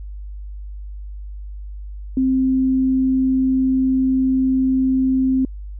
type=tone; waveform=sine; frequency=261.6 Hz; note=C4; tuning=in tune; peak=-14 dBFS; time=2.17-5.45 s; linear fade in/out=2 ms; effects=added 50 Hz sine -29 dBFS peak until 5.79 s